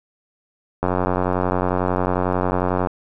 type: click train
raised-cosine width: 1 ms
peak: -6 dBFS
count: 187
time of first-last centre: 0.83-2.872 s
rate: 91.1 Hz
effects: none